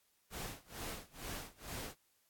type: noise with tremolo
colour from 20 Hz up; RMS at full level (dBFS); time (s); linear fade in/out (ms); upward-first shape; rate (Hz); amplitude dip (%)
pink; -43; 0.3-1.96; 50; sine; 2.2; 95
effects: white hiss -75 dBFS RMS until 2.29 s + AAC 64 kbps